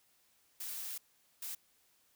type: noise bursts at uneven times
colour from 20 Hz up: blue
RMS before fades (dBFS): -42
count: 2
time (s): 0.6-0.98 / 1.42-1.55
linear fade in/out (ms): 5
effects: white hiss -71 dBFS RMS until 2.15 s